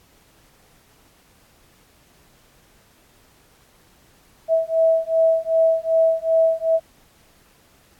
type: beating tone pair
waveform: sine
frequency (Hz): 650 / 652.6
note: E5 / E5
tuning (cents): -24 / -18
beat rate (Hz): 2.6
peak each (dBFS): -18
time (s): 4.48-6.8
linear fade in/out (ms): 50
effects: pink hiss -56 dBFS RMS until 7.99 s + AAC 64 kbps